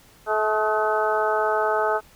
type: harmonic tone with a mistuned harmonic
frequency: 215.7 Hz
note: A3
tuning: 34 cents flat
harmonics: 2 / 3 / 4 / 5 / 6 / 7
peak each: -25 / -25 / -25 / -35 / -26 / -29 dBFS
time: 0.26-2.01 s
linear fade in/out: 50 ms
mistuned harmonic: 6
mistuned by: -32 cents
effects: pink hiss -53 dBFS RMS until 2.15 s